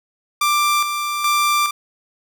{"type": "tone with tremolo", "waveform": "sawtooth", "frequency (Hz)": 1181, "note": "D6", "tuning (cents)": 9, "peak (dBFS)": -11, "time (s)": [0.41, 1.71], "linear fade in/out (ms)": 5, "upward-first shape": "square", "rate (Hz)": 1.2, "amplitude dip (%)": 50, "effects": []}